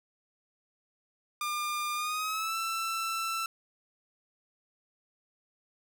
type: tone with pitch glide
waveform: sawtooth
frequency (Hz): 1202 to 1333.7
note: D6 to E6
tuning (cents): +40 to +20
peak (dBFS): -27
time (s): 1.41-3.46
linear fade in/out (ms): 2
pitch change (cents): +180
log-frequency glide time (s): 1.94-2.57
effects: none